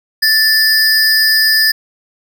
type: tone pair together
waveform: square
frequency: 1760 / 4944 Hz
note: A6 / D#8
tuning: 0 / -12 cents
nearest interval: octave + tritone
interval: 1788 cents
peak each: -12 / -12 dBFS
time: 0.22-1.72 s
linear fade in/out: 10 ms
effects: 8-bit